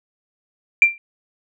sine tone with exponential decay, 2363 Hz, D7, 10 cents sharp, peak -3 dBFS, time 0.82-0.98 s, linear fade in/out 1 ms, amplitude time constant 33 ms, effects tanh soft clip ceiling 0 dBFS

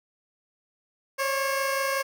15% pulse tone pair together, 541.7 / 567 Hz, C#5 / C#5, -40 / +39 cents, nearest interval minor second, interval 79 cents, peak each -19 / -27 dBFS, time 1.18-2.03 s, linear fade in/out 20 ms, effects none

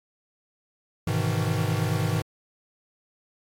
square chord, E major seventh, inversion first, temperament equal with one note detuned, 103.83 / 126.28 / 155.56 / 164.81 Hz, G#2 / B2 / D#3 / E3, 0 / +39 / 0 / 0 cents, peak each -28 / -30 / -29 / -32 dBFS, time 1.07-2.22 s, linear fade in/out 5 ms, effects AAC 64 kbps

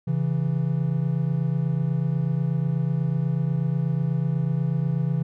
triangle tone pair together, 136.3 / 164.46 Hz, C#3 / E3, -29 / -4 cents, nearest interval minor third, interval 325 cents, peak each -22 dBFS, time 0.07-5.23 s, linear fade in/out 10 ms, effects none

